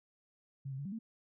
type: tone with pitch steps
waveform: sine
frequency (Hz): 136.9 / 132.9 / 141.5 / 193.9 / 224.3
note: C#3 / C3 / C#3 / G3 / A3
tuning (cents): -21 / +27 / +36 / -19 / +34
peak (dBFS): -38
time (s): 0.65-0.99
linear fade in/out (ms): 10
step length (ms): 68
effects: none